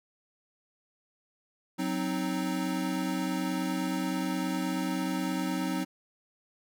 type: chord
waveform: square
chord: C diminished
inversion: second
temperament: equal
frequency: 185 / 261.6 / 311.1 Hz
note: Gb3 / C4 / Eb4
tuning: 0 / 0 / 0 cents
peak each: -34 dBFS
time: 1.78-5.85 s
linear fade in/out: 20 ms
effects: none